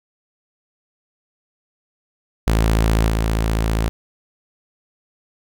sawtooth tone with level steps, 55 Hz, A1, in tune, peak -10 / -13 dBFS, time 2.47-3.89 s, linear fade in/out 0 ms, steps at 3.08 s, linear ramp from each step 10 ms, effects none

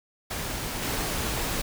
pink noise with level steps, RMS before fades -32 / -29 dBFS, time 0.3-1.62 s, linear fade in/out 10 ms, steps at 0.82 s, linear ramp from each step 10 ms, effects none

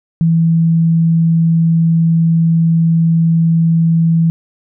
sine tone, 164.81 Hz, E3, in tune, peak -8 dBFS, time 0.21-4.3 s, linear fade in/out 0 ms, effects none

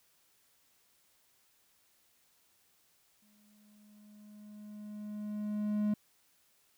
triangle tone with exponential growth, 209.6 Hz, G#3, 16 cents sharp, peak -25 dBFS, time 3.22-5.94 s, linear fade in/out 5 ms, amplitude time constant 590 ms, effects white hiss -70 dBFS RMS until 6.77 s

